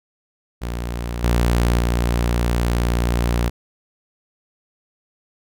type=tone with level steps; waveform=sawtooth; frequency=59.1 Hz; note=A#1; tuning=24 cents sharp; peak=-20 / -11 / -13 dBFS; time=0.61-3.5 s; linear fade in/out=20 ms; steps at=1.23 / 1.79 s; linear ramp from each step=10 ms; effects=none